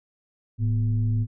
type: tone with frequency modulation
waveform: sine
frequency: 108.9 Hz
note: A2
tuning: 17 cents flat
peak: -20 dBFS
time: 0.58-1.27 s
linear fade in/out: 50 ms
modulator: 135 Hz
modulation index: 0.44
effects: none